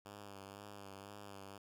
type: tone with vibrato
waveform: 5% pulse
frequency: 100.2 Hz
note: G2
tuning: 38 cents sharp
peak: -39 dBFS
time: 0.05-1.58 s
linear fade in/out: 5 ms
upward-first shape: sine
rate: 2 Hz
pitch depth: 40 cents each way
effects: none